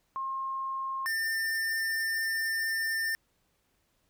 sine / square tone pair in turn, 1069 / 1797.8 Hz, C6 / A6, +37 / +37 cents, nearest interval major sixth, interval 900 cents, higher second, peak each -31 / -29 dBFS, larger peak second, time 0.16-1.06 / 1.06-3.15 s, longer second, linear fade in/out 0 ms, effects pink hiss -73 dBFS RMS until 4.09 s

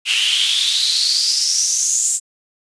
pink noise with high-pass filter sweep, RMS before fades -17 dBFS, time 0.05-2.2 s, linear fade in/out 50 ms, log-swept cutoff 2700 to 7600 Hz, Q 7.4, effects resampled to 22050 Hz

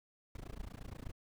brown noise with amplitude modulation, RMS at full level -42 dBFS, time 0.35-1.12 s, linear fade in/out 2 ms, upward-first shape sine, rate 28.3 Hz, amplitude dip 100%, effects none

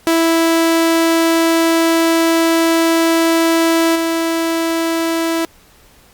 sawtooth tone with level steps, 329.6 Hz, E4, in tune, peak -7 / -11 dBFS, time 0.07-5.45 s, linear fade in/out 0 ms, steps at 3.95 s, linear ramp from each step 10 ms, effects pink hiss -48 dBFS RMS until 6.13 s + Opus 48 kbps

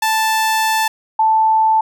sawtooth / sine tone pair in turn, 880 / 880 Hz, A5 / A5, 0 / 0 cents, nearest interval unison, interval 0 cents, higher neither, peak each -10 dBFS, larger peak neither, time 0.02-0.88 / 1.19-1.81 s, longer first, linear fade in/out 5 ms, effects none

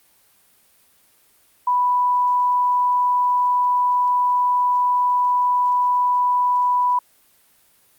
sine tone, 987.8 Hz, B5, in tune, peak -15 dBFS, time 1.67-6.99 s, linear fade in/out 5 ms, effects white hiss -57 dBFS RMS until 7.98 s + Opus 32 kbps

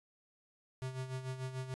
square tone with tremolo, 130 Hz, C3, 11 cents flat, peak -37 dBFS, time 0.82-1.74 s, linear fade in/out 0 ms, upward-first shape sine, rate 6.8 Hz, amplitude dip 65%, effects resampled to 24000 Hz

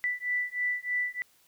sine beating tone pair, 1975.5 / 1978.7 Hz, B6 / B6, 0 / +3 cents, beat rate 3.2 Hz, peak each -31 dBFS, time 0.04-1.22 s, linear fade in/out 0 ms, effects white hiss -64 dBFS RMS until 1.47 s

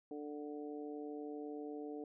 harmonic tone, 147.9 Hz, D3, 13 cents sharp, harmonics 2 / 3 / 4 / 5, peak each -45 / -46 / -56 / -54 dBFS, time 0.11-2.04 s, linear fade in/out 2 ms, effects none

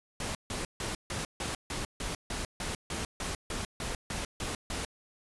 pink noise bursts, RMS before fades -35 dBFS, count 16, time 0.2-4.85 s, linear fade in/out 2 ms, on 150 ms, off 150 ms, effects resampled to 24000 Hz

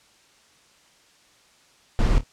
brown noise with echo, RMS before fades -18 dBFS, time 1.99-2.18 s, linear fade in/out 0 ms, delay 27 ms, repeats 2, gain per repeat -12 dB, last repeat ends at 2.234 s, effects white hiss -57 dBFS RMS until 2.32 s + low-pass 7000 Hz 12 dB/octave

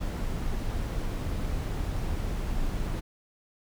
brown noise, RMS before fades -30 dBFS, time 0-3.01 s, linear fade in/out 20 ms, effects none

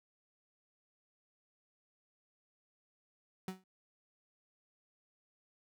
35% pulse tone with exponential decay, 187.2 Hz, F#3, 20 cents sharp, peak -34 dBFS, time 3.48-3.64 s, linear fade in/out 2 ms, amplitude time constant 33 ms, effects none

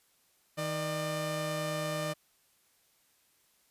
sawtooth tone pair together, 157.28 / 600 Hz, D#3 / D5, +19 / +37 cents, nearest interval octave + major seventh, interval 2318 cents, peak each -32 / -30 dBFS, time 0.57-2.14 s, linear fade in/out 20 ms, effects white hiss -69 dBFS RMS until 3.7 s + resampled to 32000 Hz

